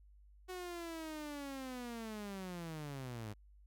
sawtooth linear sweep, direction down, 371.2 to 101.5 Hz, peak -39 dBFS, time 0.48-3.34 s, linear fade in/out 20 ms, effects added 50 Hz sine -59 dBFS peak until 3.66 s

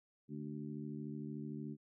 harmonic tone with a mistuned harmonic, 73.42 Hz, D2, in tune, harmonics 2 / 3 / 4 / 5, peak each -46 / -45 / -48 / -53 dBFS, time 0.28-1.77 s, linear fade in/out 50 ms, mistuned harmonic 5, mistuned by +48 cents, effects none

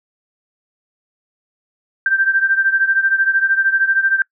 sine beating tone pair, 1568 / 1581 Hz, G6 / G6, 0 / +14 cents, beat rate 13 Hz, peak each -14 / -18 dBFS, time 2.06-4.22 s, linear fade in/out 2 ms, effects noise-tail reverb RT60 0.1 s tail -25 dB re dry

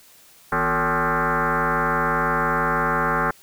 sine tone with frequency modulation, 160 Hz, D#3, 49 cents sharp, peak -18 dBFS, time 0.52-3.31 s, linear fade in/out 5 ms, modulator 203 Hz, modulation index 7.6, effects white hiss -51 dBFS RMS until 3.42 s

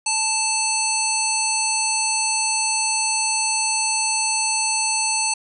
harmonic tone, 880 Hz, A5, in tune, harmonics 1 / 3 / 5 / 7 / 9 / 10, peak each -26 / -26 / -26 / -26 / -26 / -26 dBFS, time 0.06-5.34 s, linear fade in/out 5 ms, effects none

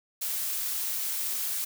blue noise, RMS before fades -31 dBFS, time 0.21-1.65 s, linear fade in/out 10 ms, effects none

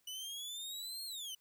sawtooth exponential two-way sweep, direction up then down, 2960 to 4298 to 2960 Hz, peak -39 dBFS, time 0.07-1.35 s, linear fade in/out 5 ms, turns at 1.05 s, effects white hiss -75 dBFS RMS until 1.4 s

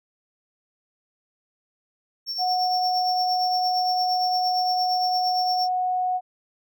triangle tone with tremolo, 5450 Hz, F8, 43 cents flat, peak -22 dBFS, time 2.26-5.69 s, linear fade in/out 50 ms, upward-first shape triangle, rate 8.7 Hz, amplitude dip 65%
sine tone, 734 Hz, F#5, 14 cents flat, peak -21 dBFS, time 2.38-6.21 s, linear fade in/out 50 ms
effects none

